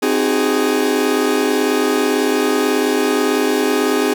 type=chord; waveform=40% pulse; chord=Ab dominant seventh; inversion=first; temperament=equal with one note detuned; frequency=261.6 / 311.1 / 377.1 / 415.3 Hz; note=C4 / Eb4 / Gb4 / Ab4; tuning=0 / 0 / +33 / 0 cents; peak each=-19 / -20 / -21 / -17 dBFS; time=0.02-4.14 s; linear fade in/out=10 ms; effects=none